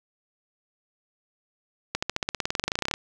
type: accelerating click train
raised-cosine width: 0.2 ms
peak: -8 dBFS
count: 22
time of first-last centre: 1.95-2.939 s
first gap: 75 ms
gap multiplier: 0.95
effects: none